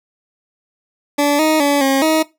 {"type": "tone with pitch steps", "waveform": "20% pulse", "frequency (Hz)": [288.9, 312.6, 285.5, 270.5, 315.9], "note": ["D4", "D#4", "D4", "C#4", "D#4"], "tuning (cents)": [-28, 8, -49, -42, 26], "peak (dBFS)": -7, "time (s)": [1.18, 2.23], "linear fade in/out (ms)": 10, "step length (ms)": 210, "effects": ["noise-tail reverb RT60 0.2 s tail -18 dB re dry"]}